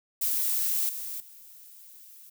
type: noise with level steps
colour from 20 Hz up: violet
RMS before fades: -27 / -36 / -50 dBFS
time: 0.21-2.3 s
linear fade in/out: 10 ms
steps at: 0.89 / 1.2 s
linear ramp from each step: 2 ms
effects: none